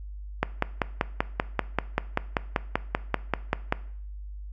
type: click train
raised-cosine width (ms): 0.5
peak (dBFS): -7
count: 18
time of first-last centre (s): 0.43-3.725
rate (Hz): 5.16
effects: noise-tail reverb RT60 0.6 s tail -18 dB re dry + added 50 Hz sine -36 dBFS peak until 4.52 s